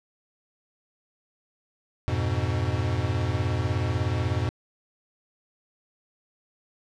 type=chord; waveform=square; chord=F diminished; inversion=none; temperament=equal; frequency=87.31 / 103.83 / 123.47 Hz; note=F2 / Ab2 / Cb3; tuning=0 / 0 / 0 cents; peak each=-29 dBFS; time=2.08-4.49 s; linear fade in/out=0 ms; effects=low-pass 5000 Hz 12 dB/octave